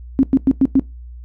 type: tone bursts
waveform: sine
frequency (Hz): 268.1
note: C4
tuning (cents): +42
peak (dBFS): -8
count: 5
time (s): 0.19-0.795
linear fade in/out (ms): 0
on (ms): 41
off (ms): 100
effects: noise-tail reverb RT60 0.2 s tail -20 dB re dry + added 60 Hz sine -32 dBFS peak until 1.24 s